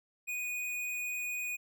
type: tone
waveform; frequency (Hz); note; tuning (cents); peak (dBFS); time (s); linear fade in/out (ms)
square; 2474; D#7; -10; -35; 0.27-1.57; 20
effects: none